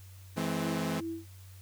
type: chord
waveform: sawtooth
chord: E augmented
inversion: none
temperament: equal with one note detuned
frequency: 164.81 / 212.9 / 261.6 Hz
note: E3 / G#3 / B#3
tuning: 0 / +43 / 0 cents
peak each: -30 / -31 / -32 dBFS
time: 0.36-1.01 s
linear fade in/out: 20 ms
type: tone with tremolo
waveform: sine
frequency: 329.6 Hz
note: E4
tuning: in tune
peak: -33 dBFS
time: 0.6-1.28 s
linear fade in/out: 5 ms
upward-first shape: sine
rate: 2.6 Hz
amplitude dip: 100%
effects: added 94 Hz sine -48 dBFS peak until 1.61 s + white hiss -59 dBFS RMS until 1.61 s